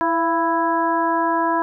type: harmonic tone with a mistuned harmonic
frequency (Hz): 330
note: E4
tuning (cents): +2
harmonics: 1 / 2 / 3 / 4 / 5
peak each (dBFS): -23 / -24 / -19 / -30 / -28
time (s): 0.01-1.62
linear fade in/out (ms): 0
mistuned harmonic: 2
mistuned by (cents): +41
effects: none